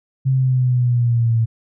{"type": "exponential sweep", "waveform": "sine", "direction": "down", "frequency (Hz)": [133.6, 112.8], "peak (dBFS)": -13, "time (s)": [0.25, 1.46], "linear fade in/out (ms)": 20, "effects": []}